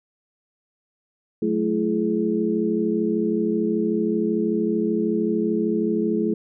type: tone cluster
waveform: sine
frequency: 184.5 / 217.7 / 337 / 422.2 Hz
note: F#3 / A3 / E4 / G#4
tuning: -5 / -18 / +38 / +29 cents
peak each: -30 / -23 / -24 / -25 dBFS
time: 1.42-6.34 s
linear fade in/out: 5 ms
effects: none